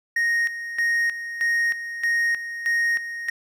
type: tone with tremolo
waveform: triangle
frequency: 1864.7 Hz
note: A#6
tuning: in tune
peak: -17 dBFS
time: 0.16-3.3 s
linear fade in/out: 5 ms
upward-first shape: square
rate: 1.6 Hz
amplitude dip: 70%
effects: none